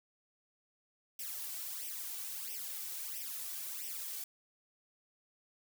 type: noise with flanger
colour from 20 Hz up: blue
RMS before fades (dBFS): -42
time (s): 1.19-4.24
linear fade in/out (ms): 2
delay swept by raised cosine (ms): 0.35 to 2.65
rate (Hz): 1.5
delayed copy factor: +0.95
effects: none